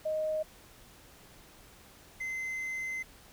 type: tone pair in turn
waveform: sine / triangle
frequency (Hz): 622.3 / 2061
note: D#5 / C7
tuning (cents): 0 / -27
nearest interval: octave + major sixth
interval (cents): 2073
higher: second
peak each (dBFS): -29 / -32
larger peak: first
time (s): 0.05-0.43 / 2.2-3.03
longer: second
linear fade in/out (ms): 10
effects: pink hiss -56 dBFS RMS until 3.32 s